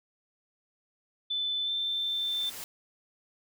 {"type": "tone with pitch glide", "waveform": "sine", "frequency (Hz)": [3515, 3554], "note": ["A7", "A7"], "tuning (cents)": [-2, 17], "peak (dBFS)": -28, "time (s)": [1.3, 2.5], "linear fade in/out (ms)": 10, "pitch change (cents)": 19, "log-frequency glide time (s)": [1.64, 1.7]}
{"type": "noise with exponential growth", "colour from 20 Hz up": "white", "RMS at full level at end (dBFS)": -39, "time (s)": [1.49, 2.64], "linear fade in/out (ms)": 1, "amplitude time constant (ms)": 250}
{"effects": []}